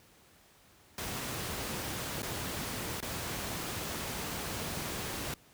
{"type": "noise with dropouts", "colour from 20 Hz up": "pink", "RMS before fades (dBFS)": -37, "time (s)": [0.98, 5.34], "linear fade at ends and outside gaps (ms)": 2, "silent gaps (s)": [[2.221, 2.229], [3.005, 3.026]], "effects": ["pink hiss -61 dBFS RMS until 5.53 s", "high-pass 60 Hz 12 dB/octave"]}